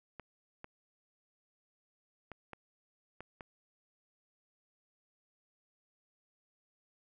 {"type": "clicks", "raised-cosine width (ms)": 0.5, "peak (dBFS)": -30, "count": 6, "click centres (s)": [0.197, 0.644, 2.317, 2.533, 3.206, 3.408], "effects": []}